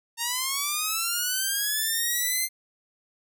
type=linear sweep; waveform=5% pulse; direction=up; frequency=913 to 2093 Hz; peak=-14 dBFS; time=0.17-2.49 s; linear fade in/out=50 ms; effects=none